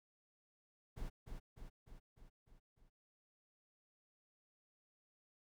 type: noise with echo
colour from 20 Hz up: brown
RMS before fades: -44 dBFS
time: 0.96-1.1 s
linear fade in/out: 20 ms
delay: 300 ms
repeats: 6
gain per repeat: -4 dB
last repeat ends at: 2.9 s
effects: none